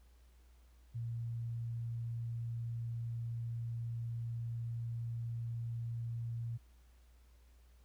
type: tone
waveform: sine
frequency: 116.54 Hz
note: A#2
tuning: in tune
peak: -37 dBFS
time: 0.94-6.58 s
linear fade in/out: 20 ms
effects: added 60 Hz sine -60 dBFS peak until 7.84 s + pink hiss -73 dBFS RMS until 7.84 s